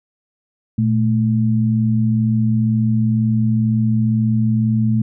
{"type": "tone pair together", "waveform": "sine", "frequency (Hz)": [116.54, 218.6], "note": ["A#2", "A3"], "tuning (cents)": [0, -11], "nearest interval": "major seventh", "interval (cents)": 1089, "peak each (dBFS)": -16, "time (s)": [0.78, 5.02], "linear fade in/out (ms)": 5, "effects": []}